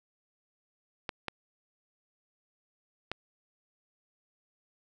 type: clicks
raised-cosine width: 0.3 ms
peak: -17 dBFS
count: 3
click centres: 1.092 / 1.283 / 3.116 s
effects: none